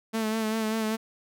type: tone with vibrato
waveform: sawtooth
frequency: 220 Hz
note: A3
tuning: in tune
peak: -22 dBFS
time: 0.13-0.97 s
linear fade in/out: 20 ms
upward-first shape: sine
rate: 5.1 Hz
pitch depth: 33 cents each way
effects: none